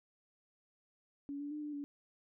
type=tone with pitch steps; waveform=sine; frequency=283.1 / 288.9 / 300.2 / 296.5 / 286.5 Hz; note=C#4 / D4 / D4 / D4 / D4; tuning=+37 / -28 / +38 / +17 / -43 cents; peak=-39 dBFS; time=1.29-1.84 s; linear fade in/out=0 ms; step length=110 ms; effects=none